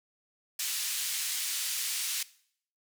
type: band-pass noise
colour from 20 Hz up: white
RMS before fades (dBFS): -33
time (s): 0.59-2.23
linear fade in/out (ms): 5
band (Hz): 2400 to 11000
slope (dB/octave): 12
effects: noise-tail reverb RT60 0.6 s tail -19 dB re dry